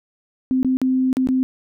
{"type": "tone with dropouts", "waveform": "sine", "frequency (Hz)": 259.1, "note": "C4", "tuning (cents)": -17, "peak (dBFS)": -15, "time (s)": [0.51, 1.43], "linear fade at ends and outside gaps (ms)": 0, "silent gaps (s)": [[0.63, 0.647], [0.77, 0.816], [1.129, 1.169], [1.272, 1.288]], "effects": []}